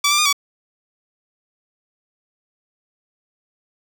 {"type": "tone with pitch steps", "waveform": "10% pulse", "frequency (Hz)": [1154, 1182, 1218, 1138], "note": ["D6", "D6", "D#6", "C#6"], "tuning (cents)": [-31, 11, -37, 45], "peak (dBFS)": -6, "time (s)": [0.04, 0.328], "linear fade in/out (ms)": 5, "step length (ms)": 72, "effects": []}